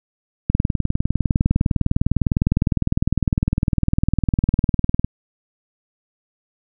click train, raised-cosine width 5 ms, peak -4 dBFS, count 91, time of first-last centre 0.5-5.045 s, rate 19.8 Hz, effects none

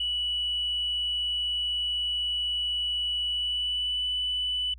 sine tone with pitch glide, 2948 to 2984 Hz, F#7 to F#7, -7 to +14 cents, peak -25 dBFS, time 0-4.74 s, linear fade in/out 5 ms, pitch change +21 cents, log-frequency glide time 3.27-4.06 s, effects tanh soft clip ceiling -21 dBFS + added 60 Hz sine -44 dBFS peak until 4.78 s

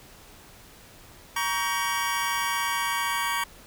25% pulse chord, G diminished, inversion first, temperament just, 940.8 / 1128.9 / 1568 Hz, Bb5 / Db6 / G6, +16 / +31 / 0 cents, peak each -25 / -25 / -29 dBFS, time 1.36-3.44 s, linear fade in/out 5 ms, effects pink hiss -50 dBFS RMS until 3.66 s

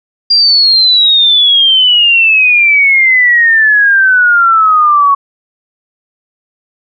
sine exponential sweep, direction down, 4800 to 1108.7 Hz, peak -4 dBFS, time 0.3-5.15 s, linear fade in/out 10 ms, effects none

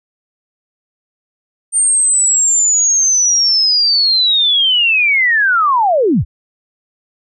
sine linear sweep, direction down, 8870 to 43.65 Hz, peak -9 dBFS, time 1.72-6.25 s, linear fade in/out 50 ms, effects none

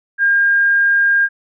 sine tone, 1611 Hz, G6, 47 cents sharp, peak -10 dBFS, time 0.18-1.29 s, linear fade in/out 50 ms, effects none

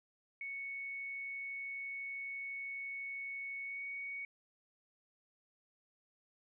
sine tone with pitch glide, 2217 to 2234 Hz, C#7 to C#7, 0 to +13 cents, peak -40 dBFS, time 0.41-4.25 s, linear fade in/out 2 ms, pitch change +13 cents, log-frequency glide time 3.64-3.83 s, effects none

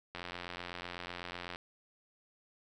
click train, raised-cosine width 0.3 ms, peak -25 dBFS, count 125, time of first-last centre 0.15-1.559 s, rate 88 Hz, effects none

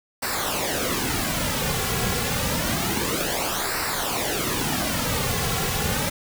pink noise with flanger, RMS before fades -25 dBFS, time 0.22-6.1 s, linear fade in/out 10 ms, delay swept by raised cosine 0.3 to 3.3 ms, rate 0.28 Hz, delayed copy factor -0.7, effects none

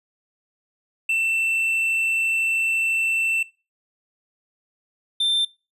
triangle tone pair in turn, 2677 / 3573 Hz, E7 / A7, +26 / +26 cents, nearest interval perfect fourth, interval 500 cents, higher second, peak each -17 dBFS, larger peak neither, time 1.09-3.43 / 5.2-5.45 s, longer first, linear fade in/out 5 ms, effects noise-tail reverb RT60 0.3 s tail -22 dB re dry + resampled to 32000 Hz

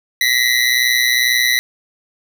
25% pulse ring-modulated tone, 1975.5 Hz, B6, in tune, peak -6 dBFS, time 0.21-1.59 s, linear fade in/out 0 ms, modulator 61.1 Hz, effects none

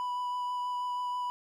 triangle tone with vibrato, 987.8 Hz, B5, in tune, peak -29 dBFS, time 0-1.3 s, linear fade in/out 0 ms, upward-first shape triangle, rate 6.2 Hz, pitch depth 11 cents each way, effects none

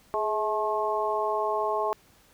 harmonic tone with a mistuned harmonic, 215.6 Hz, A3, 35 cents flat, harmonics 2 / 3 / 4 / 5, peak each -30 / -30 / -30 / -30 dBFS, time 0.14-1.93 s, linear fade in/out 0 ms, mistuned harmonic 2, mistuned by -41 cents, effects pink hiss -59 dBFS RMS until 2.33 s

